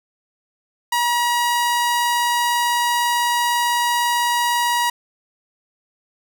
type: tone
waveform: sawtooth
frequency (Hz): 958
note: A#5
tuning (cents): +47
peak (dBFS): -13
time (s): 0.92-4.9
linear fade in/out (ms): 5
effects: none